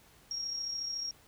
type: tone with amplitude modulation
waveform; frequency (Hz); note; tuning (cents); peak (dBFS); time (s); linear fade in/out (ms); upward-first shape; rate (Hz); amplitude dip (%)
sine; 5588; F8; 0; -32; 0.31-1.11; 2; sine; 33.9; 45
effects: pink hiss -61 dBFS RMS until 1.27 s